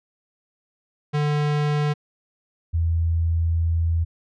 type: tone pair in turn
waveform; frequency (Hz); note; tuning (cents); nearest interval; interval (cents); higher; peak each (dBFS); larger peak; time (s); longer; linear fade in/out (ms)
square / sine; 148.2 / 82.97; D3 / E2; +16 / +12; minor seventh; 1004; first; -20 / -18; second; 1.13-1.94 / 2.73-4.05; second; 20
effects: low-pass 4000 Hz 12 dB/octave